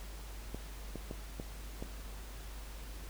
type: clicks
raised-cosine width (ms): 2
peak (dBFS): -27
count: 5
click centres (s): 0.546 / 0.957 / 1.111 / 1.399 / 1.825
effects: added 50 Hz sine -44 dBFS peak until 3.09 s + pink hiss -52 dBFS RMS until 3.09 s